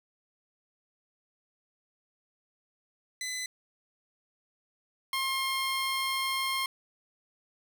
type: tone pair in turn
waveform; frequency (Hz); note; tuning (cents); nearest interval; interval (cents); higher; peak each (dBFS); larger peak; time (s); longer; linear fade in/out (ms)
15% pulse; 2014 / 1066.9; B6 / C6; +33 / +33; major seventh; 1100; first; -27 / -22; second; 3.21-3.46 / 5.13-6.66; second; 2
effects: none